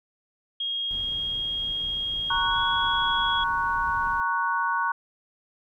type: tone with pitch glide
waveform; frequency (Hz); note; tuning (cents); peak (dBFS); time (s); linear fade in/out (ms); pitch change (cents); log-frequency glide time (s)
sine; 3261 to 3337; G#7 to G#7; -32 to +8; -26; 0.6-3.44; 5; +40; 2.35-2.6
type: noise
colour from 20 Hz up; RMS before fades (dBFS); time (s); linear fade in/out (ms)
brown; -41; 0.91-4.2; 0
type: chord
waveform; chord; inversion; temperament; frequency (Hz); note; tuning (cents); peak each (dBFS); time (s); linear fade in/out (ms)
sine; F# major; first; equal; 932.3 / 1108.7 / 1480; A#5 / C#6 / F#6; 0 / 0 / 0; -27; 2.3-4.92; 5
effects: none